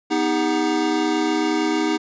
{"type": "tone cluster", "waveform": "square", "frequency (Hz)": [247.6, 314.1, 402.9, 743], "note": ["B3", "D#4", "G4", "F#5"], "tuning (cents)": [5, 16, 48, 7], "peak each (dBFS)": [-28, -21, -26, -30], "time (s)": [0.1, 1.98], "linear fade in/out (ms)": 20, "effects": ["resampled to 16000 Hz"]}